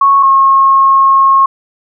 sine tone pair in turn, 1103 / 1084.1 Hz, C#6 / C#6, -9 / -39 cents, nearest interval unison, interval 30 cents, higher first, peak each -4 dBFS, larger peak neither, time 0.01-0.23 / 0.23-1.46 s, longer second, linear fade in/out 5 ms, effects none

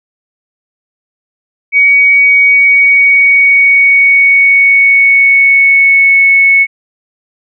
sine tone with pitch glide, 2252 to 2207 Hz, C#7 to C#7, +27 to -8 cents, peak -3 dBFS, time 1.72-6.67 s, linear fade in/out 50 ms, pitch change -35 cents, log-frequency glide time 2.22-6.24 s, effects none

